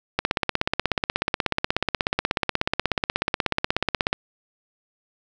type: click train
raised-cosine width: 0.3 ms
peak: -4 dBFS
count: 66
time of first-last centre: 0.19-4.129 s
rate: 16.5 Hz
effects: none